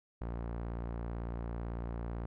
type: tone with low-pass filter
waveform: sawtooth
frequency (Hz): 58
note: A#1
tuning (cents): -8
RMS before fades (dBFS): -39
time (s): 0.21-2.26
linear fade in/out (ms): 5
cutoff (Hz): 1200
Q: 0.85
effects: none